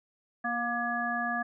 harmonic tone with a mistuned harmonic, 237.1 Hz, A#3, 30 cents sharp, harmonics 1 / 3 / 5 / 7, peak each -36 / -33 / -36 / -32 dBFS, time 0.44-1.43 s, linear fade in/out 10 ms, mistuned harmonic 7, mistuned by +27 cents, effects none

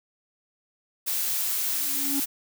blue noise, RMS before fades -27 dBFS, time 1.06-2.26 s, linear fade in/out 20 ms
triangle tone with exponential growth, 280 Hz, C#4, 18 cents sharp, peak -23 dBFS, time 1.6-2.2 s, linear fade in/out 5 ms, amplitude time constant 130 ms
effects none

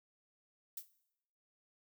violet noise with exponential decay, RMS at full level -38 dBFS, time 0.77-0.88 s, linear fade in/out 5 ms, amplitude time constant 23 ms, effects noise-tail reverb RT60 0.8 s tail -18 dB re dry

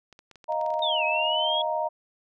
clicks, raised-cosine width 0.2 ms, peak -31 dBFS, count 11, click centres 0.127 / 0.191 / 0.313 / 0.357 / 0.442 / 0.523 / 0.613 / 0.663 / 0.704 / 0.74 / 0.793 s
sine chord, Eb suspended second, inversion none, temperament equal, 622.3 / 698.5 / 932.3 Hz, Eb5 / F5 / Bb5, 0 / 0 / 0 cents, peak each -28 / -31 / -28 dBFS, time 0.48-1.89 s, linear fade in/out 20 ms
sine linear two-way sweep, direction down then up, 3729 to 2524 to 3354 Hz, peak -25 dBFS, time 0.82-1.62 s, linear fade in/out 5 ms, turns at 1.04 s
effects none

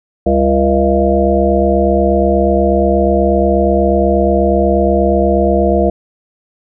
harmonic tone with a mistuned harmonic, 68.3 Hz, C#2, 25 cents flat, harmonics 1 / 3 / 5 / 7 / 9 / 10, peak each -16 / -16 / -16 / -16 / -16 / -16 dBFS, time 0.26-5.9 s, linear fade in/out 5 ms, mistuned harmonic 3, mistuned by -52 cents, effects none

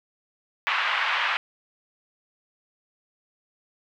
pink band-pass noise, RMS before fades -25 dBFS, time 0.67-1.37 s, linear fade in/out 0 ms, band 1000 to 3000 Hz, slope 24 dB/octave, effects none

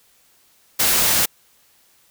white noise, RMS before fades -17 dBFS, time 0.79-1.26 s, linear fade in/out 10 ms, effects white hiss -57 dBFS RMS until 2.1 s

